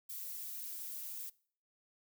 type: noise with flanger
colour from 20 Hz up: violet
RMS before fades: -44 dBFS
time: 0.09-1.3 s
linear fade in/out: 10 ms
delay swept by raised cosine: 1.7 to 3.9 ms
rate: 3.7 Hz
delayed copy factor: -0.7
effects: noise-tail reverb RT60 0.5 s tail -22 dB re dry